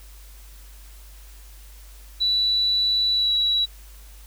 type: tone with pitch glide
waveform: sine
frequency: 3951 to 3906 Hz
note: B7 to B7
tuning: 0 to -20 cents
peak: -18 dBFS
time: 2.2-3.66 s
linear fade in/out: 20 ms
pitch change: -20 cents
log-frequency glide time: 3.13-3.32 s
effects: added 50 Hz sine -42 dBFS peak until 4.26 s + white hiss -51 dBFS RMS until 4.26 s